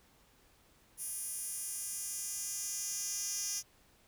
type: tone with high-pass filter sweep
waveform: 10% pulse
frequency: 404.2 Hz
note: G#4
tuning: 47 cents flat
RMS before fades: -39 dBFS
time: 0.97-3.63 s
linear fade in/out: 50 ms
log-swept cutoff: 9900 to 5900 Hz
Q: 2.3
effects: pink hiss -66 dBFS RMS until 4.07 s